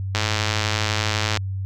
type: click train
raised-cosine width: 0.2 ms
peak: -4 dBFS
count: 133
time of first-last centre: 0.15-1.372 s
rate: 108 Hz
effects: added 96 Hz sine -24 dBFS peak until 1.65 s